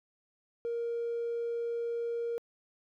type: tone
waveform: triangle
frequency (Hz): 468.4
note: A#4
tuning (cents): +8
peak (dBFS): -28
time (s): 0.65-2.38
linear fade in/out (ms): 0
effects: tanh soft clip ceiling -28 dBFS